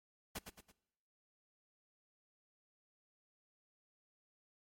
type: noise with echo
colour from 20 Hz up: pink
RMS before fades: -42 dBFS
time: 0.35-0.39 s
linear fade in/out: 10 ms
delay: 110 ms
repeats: 3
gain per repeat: -7 dB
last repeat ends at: 0.72 s
effects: noise-tail reverb RT60 1.0 s tail -23 dB re dry + MP3 64 kbps